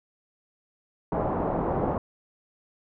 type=low-pass noise; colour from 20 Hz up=white; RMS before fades=-27 dBFS; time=1.12-1.98 s; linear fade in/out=2 ms; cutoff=840 Hz; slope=24 dB/octave; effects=none